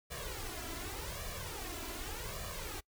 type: noise with flanger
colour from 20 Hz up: pink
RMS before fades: -42 dBFS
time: 0.1-2.81 s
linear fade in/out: 20 ms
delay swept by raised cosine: 1.7 to 3 ms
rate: 0.86 Hz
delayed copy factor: +0.8
effects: noise-tail reverb RT60 0.1 s tail -24 dB re dry